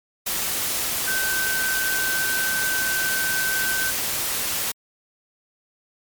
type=tone in noise; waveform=sine; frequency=1536 Hz; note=G6; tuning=36 cents flat; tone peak=-23 dBFS; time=1.07-3.91 s; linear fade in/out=10 ms; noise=white; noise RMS=-25 dBFS; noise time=0.26-4.72 s; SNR=-1 dB; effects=MP3 96 kbps